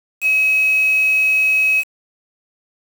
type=tone with quantisation; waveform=sine; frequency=2555 Hz; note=D#7; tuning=45 cents sharp; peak=-12 dBFS; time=0.21-1.84 s; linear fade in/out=50 ms; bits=5; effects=none